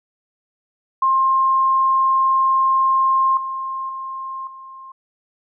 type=tone with level steps; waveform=sine; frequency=1061 Hz; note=C6; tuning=24 cents sharp; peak=-13 / -23 / -26 / -35 dBFS; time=1.02-4.92 s; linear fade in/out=5 ms; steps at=3.37 / 3.89 / 4.47 s; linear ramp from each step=2 ms; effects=none